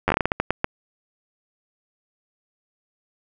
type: slowing click train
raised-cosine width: 0.5 ms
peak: -4 dBFS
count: 12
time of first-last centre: 0.08-0.644 s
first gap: 10 ms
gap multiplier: 1.3
effects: none